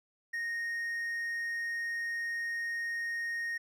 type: tone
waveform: triangle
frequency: 1859 Hz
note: A#6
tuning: 5 cents flat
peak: -31 dBFS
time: 0.33-3.58 s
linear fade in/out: 10 ms
effects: none